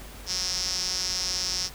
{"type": "tone with band-pass filter", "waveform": "sawtooth", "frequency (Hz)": 183.7, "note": "F#3", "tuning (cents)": -12, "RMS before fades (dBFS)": -29, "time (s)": [0.26, 1.7], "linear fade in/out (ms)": 50, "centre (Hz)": 5400, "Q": 8.3, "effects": ["added 50 Hz sine -44 dBFS peak until 1.74 s", "pink hiss -45 dBFS RMS until 1.74 s"]}